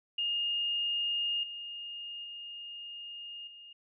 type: tone with level steps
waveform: sine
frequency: 2836 Hz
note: F7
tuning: 26 cents sharp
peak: -29 / -39 / -41 / -48 dBFS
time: 0.18-3.73 s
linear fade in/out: 5 ms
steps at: 1.43 / 2.24 / 3.47 s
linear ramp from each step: 5 ms
effects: none